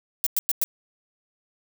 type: noise bursts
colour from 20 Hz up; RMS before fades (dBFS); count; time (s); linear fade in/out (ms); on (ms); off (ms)
violet; -22; 4; 0.24-0.64; 0; 25; 100
effects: none